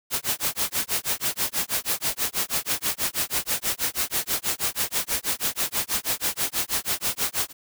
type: noise with tremolo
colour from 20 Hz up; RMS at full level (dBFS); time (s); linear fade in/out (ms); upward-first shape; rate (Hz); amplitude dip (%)
white; -23; 0.1-7.53; 50; sine; 6.2; 100
effects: none